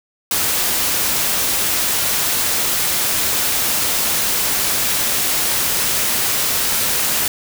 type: noise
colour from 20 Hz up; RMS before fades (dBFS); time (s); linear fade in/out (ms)
white; -18; 0.31-7.28; 2
effects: none